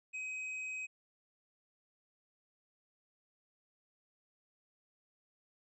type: tone with tanh clipping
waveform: triangle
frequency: 2527 Hz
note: D#7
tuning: 26 cents sharp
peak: -40 dBFS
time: 0.13-0.87 s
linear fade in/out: 20 ms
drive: 10 dB
effects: resampled to 24000 Hz